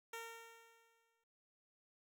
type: tone with exponential decay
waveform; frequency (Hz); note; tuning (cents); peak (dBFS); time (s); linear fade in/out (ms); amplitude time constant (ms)
10% pulse; 458.8; A#4; -28; -36; 0.13-1.24; 5; 240
effects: none